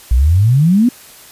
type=exponential sweep; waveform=sine; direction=up; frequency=56.2 to 256.1 Hz; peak=-7 dBFS; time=0.11-0.89 s; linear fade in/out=5 ms; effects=white hiss -39 dBFS RMS until 1.31 s + resampled to 32000 Hz